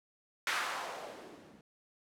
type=noise with low-pass filter sweep; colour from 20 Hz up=violet; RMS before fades=-40 dBFS; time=0.47-1.61 s; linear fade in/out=2 ms; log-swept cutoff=1700 to 200 Hz; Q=1.6; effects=none